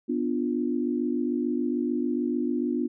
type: chord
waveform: sine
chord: B diminished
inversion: none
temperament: equal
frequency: 246.9 / 293.7 / 349.2 Hz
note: B3 / D4 / F4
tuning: 0 / 0 / 0 cents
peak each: -27 / -29 / -30 dBFS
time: 0.08-2.88 s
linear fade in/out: 20 ms
effects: none